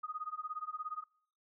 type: tone with tremolo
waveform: sine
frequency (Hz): 1244.5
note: D#6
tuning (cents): 0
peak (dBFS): -35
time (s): 0.03-1.04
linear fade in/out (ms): 10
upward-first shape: sine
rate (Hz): 17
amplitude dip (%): 95
effects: noise-tail reverb RT60 0.6 s tail -25 dB re dry